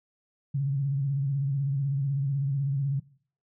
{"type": "tone with vibrato", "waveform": "sine", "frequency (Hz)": 138.6, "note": "C#3", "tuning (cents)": 0, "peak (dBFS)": -24, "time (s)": [0.54, 3], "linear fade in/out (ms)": 10, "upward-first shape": "sine", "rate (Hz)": 16, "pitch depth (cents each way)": 66, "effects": ["noise-tail reverb RT60 0.5 s tail -20 dB re dry"]}